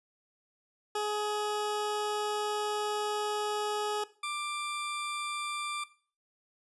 20% pulse tone pair in turn, 419.9 / 1182.2 Hz, G#4 / D6, +19 / +11 cents, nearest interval octave + tritone, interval 1792 cents, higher second, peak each -25 / -28 dBFS, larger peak first, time 0.95-4.04 / 4.23-5.84 s, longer first, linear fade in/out 5 ms, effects noise-tail reverb RT60 0.4 s tail -17 dB re dry + resampled to 24000 Hz

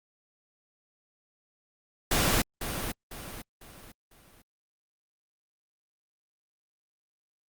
pink noise with echo, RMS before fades -25 dBFS, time 2.11-2.42 s, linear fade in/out 5 ms, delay 500 ms, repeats 4, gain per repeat -8 dB, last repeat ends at 4.42 s, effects Opus 48 kbps

